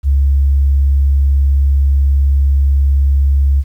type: tone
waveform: sine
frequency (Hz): 69.3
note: C#2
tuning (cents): 0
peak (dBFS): -7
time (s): 0.03-3.64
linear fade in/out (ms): 50
effects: tanh soft clip ceiling -3 dBFS + 8-bit